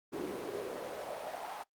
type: noise with high-pass filter sweep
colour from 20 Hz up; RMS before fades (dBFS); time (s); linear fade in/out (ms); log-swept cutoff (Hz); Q
brown; -40; 0.12-1.64; 20; 320 to 830; 3.3
effects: noise-tail reverb RT60 0.1 s tail -20 dB re dry + Opus 24 kbps